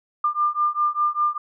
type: beating tone pair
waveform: sine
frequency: 1196 / 1201 Hz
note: D6 / D6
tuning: +31 / +38 cents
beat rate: 5 Hz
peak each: -22 dBFS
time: 0.24-1.38 s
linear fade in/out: 5 ms
effects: none